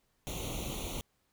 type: noise with comb filter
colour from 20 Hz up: pink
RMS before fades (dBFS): -38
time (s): 0.27-1.01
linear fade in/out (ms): 0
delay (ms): 0.3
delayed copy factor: +0.95
effects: pink hiss -75 dBFS RMS until 1.32 s